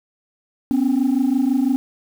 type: tone pair together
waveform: sine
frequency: 251.2 / 277.2 Hz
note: B3 / C#4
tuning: +30 / 0 cents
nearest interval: major second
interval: 170 cents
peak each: -16 dBFS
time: 0.71-1.76 s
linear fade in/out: 0 ms
effects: tanh soft clip ceiling -12 dBFS + 7-bit